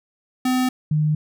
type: tone pair in turn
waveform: square / sine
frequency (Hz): 254.8 / 152.56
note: C4 / D#3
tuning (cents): -46 / -34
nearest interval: major sixth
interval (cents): 888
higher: first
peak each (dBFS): -18 / -16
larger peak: second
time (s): 0.45-0.69 / 0.91-1.15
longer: neither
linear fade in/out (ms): 5
effects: none